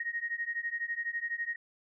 sine beating tone pair, 1864.7 / 1876.7 Hz, A#6 / A#6, 0 / +11 cents, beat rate 12 Hz, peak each -36 / -35 dBFS, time 0-1.56 s, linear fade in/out 5 ms, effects none

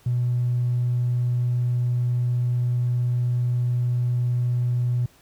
triangle tone, 122.3 Hz, B2, 16 cents flat, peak -16 dBFS, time 0.06-5.06 s, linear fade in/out 5 ms, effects tanh soft clip ceiling -17 dBFS + pink hiss -56 dBFS RMS until 5.21 s

